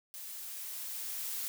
blue noise with level ramp, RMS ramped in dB -45 to -37 dBFS, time 0.14-1.48 s, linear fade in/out 0 ms, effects none

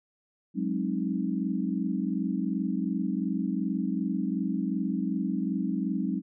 sine chord, Ab dominant seventh, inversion third, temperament equal with one note detuned, 185 / 207.7 / 265.9 / 311.1 Hz, Gb3 / Ab3 / C4 / Eb4, 0 / 0 / +28 / 0 cents, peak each -31 / -31 / -32 / -34 dBFS, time 0.54-6.22 s, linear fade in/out 50 ms, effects none

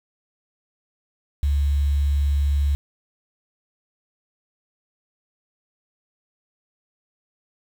sine tone with quantisation, 71.3 Hz, C#2, 49 cents sharp, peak -17 dBFS, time 1.43-2.75 s, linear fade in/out 0 ms, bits 7, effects none

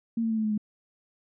sine tone with pitch steps, 229.3 / 225.5 / 221.7 / 218.1 / 214.4 / 210.9 Hz, A#3 / A3 / A3 / A3 / A3 / G#3, -28 / +43 / +13 / -15 / -45 / +27 cents, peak -24 dBFS, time 0.17-0.578 s, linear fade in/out 5 ms, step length 68 ms, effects none

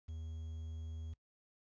triangle tone with quantisation, 80.3 Hz, E2, 45 cents flat, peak -40 dBFS, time 0.08-1.14 s, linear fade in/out 10 ms, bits 11, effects noise-tail reverb RT60 0.1 s tail -22 dB re dry + resampled to 16000 Hz

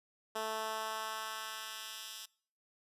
10% pulse tone with high-pass filter sweep, 219.4 Hz, A3, 5 cents flat, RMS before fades -41 dBFS, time 0.35-2.26 s, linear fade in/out 10 ms, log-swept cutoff 440 to 3800 Hz, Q 0.92, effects noise-tail reverb RT60 0.5 s tail -23 dB re dry + resampled to 32000 Hz

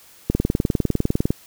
click train, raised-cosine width 3 ms, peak -5 dBFS, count 21, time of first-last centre 0.3-1.305 s, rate 19.9 Hz, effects white hiss -49 dBFS RMS until 1.46 s

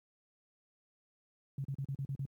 sine tone bursts, 137 Hz, C#3, 20 cents flat, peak -34 dBFS, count 7, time 1.58-2.254 s, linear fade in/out 2 ms, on 62 ms, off 40 ms, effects high-pass 80 Hz 12 dB/octave + 12-bit

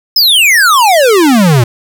square exponential sweep, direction down, 5274 to 112.6 Hz, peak -5 dBFS, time 0.16-1.64 s, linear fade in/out 5 ms, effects none

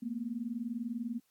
sine tone pair together, 223.4 / 243.5 Hz, A3 / B3, +27 / -24 cents, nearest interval minor second, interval 149 cents, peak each -38 / -37 dBFS, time 0.02-1.2 s, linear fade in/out 10 ms, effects white hiss -74 dBFS RMS until 1.3 s + AAC 64 kbps

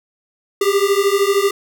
square beating tone pair, 392 / 405 Hz, G4 / G#4, 0 / -43 cents, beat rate 13 Hz, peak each -17 dBFS, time 0.61-1.51 s, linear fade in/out 5 ms, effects none

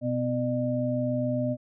sine tone cluster, 124.1 / 251.2 / 603 Hz, B2 / B3 / D5, +9 / +30 / +46 cents, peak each -30 / -28 / -29 dBFS, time 0.01-1.57 s, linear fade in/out 50 ms, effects none

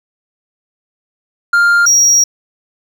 triangle tone pair in turn, 1400 / 5675 Hz, F6 / F8, +4 / +27 cents, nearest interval 2 octaves, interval 2423 cents, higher second, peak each -5 dBFS, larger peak neither, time 1.53-1.86 / 1.86-2.24 s, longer second, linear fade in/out 5 ms, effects none

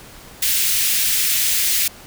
white high-pass noise, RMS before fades -18 dBFS, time 0.42-1.88 s, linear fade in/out 5 ms, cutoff 1900 Hz, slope 24 dB/octave, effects pink hiss -41 dBFS RMS until 2.06 s

